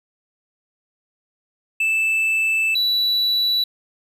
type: tone pair in turn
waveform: triangle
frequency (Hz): 2637 / 3943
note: E7 / B7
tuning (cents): 0 / -4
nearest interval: perfect fifth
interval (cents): 696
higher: second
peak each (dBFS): -15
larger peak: neither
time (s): 1.8-2.75 / 2.75-3.64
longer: first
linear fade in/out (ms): 5
effects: none